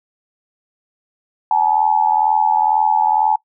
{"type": "tone with amplitude modulation", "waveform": "sine", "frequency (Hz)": 860, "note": "A5", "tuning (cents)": -40, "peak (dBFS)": -8, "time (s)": [1.51, 3.36], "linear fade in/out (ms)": 2, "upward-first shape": "sine", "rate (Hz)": 82.1, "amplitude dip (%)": 90, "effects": ["noise-tail reverb RT60 0.1 s tail -22 dB re dry"]}